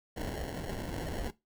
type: noise with sample-and-hold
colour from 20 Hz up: pink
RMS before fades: -37 dBFS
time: 0.16-1.31 s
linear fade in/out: 10 ms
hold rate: 1225 Hz
effects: noise-tail reverb RT60 0.2 s tail -19 dB re dry